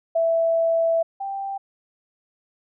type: tone pair in turn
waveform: sine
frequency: 661 / 786.1 Hz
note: E5 / G5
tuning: +5 / +5 cents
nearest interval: minor third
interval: 300 cents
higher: second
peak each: -17 / -26 dBFS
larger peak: first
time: 0.15-1.03 / 1.2-1.58 s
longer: first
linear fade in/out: 10 ms
effects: none